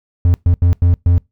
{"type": "tone bursts at uneven times", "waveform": "triangle", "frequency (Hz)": 87.31, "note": "F2", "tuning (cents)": 0, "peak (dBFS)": -6, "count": 5, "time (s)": [[0.25, 0.34], [0.46, 0.54], [0.62, 0.73], [0.82, 0.94], [1.06, 1.18]], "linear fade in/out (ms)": 0, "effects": ["noise-tail reverb RT60 0.2 s tail -24 dB re dry"]}